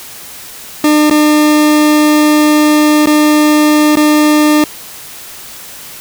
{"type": "tone with dropouts", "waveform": "40% pulse", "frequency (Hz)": 301.5, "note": "D4", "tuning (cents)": 46, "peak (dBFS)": -5, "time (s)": [0.84, 4.64], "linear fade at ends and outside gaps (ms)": 2, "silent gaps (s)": [[1.099, 1.109], [3.059, 3.071], [3.956, 3.97]], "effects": ["white hiss -30 dBFS RMS until 6 s"]}